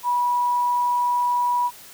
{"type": "tone", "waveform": "sine", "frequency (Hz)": 975, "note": "B5", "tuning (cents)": -23, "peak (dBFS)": -18, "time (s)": [0.03, 1.71], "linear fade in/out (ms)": 50, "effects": ["white hiss -44 dBFS RMS until 1.93 s"]}